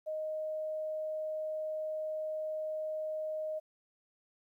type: tone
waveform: sine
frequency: 622.3 Hz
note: D#5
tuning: in tune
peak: -34 dBFS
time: 0.06-3.6 s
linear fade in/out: 20 ms
effects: 12-bit